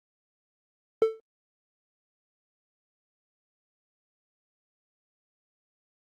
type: tone with exponential decay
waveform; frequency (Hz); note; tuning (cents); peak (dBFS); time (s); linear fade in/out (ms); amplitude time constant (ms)
triangle; 444.2; A4; +16; -12; 1.02-1.2; 1; 38
effects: Opus 32 kbps